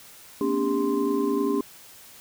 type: tone cluster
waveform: sine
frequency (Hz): 233.7 / 256.6 / 286.6 / 400.5 / 1043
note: A#3 / C4 / D4 / G4 / C6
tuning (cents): +5 / -34 / -42 / +37 / -6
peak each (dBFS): -30 / -31 / -25 / -25 / -33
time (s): 0.41-1.61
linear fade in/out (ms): 2
effects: tanh soft clip ceiling -10 dBFS + white hiss -48 dBFS RMS until 2.2 s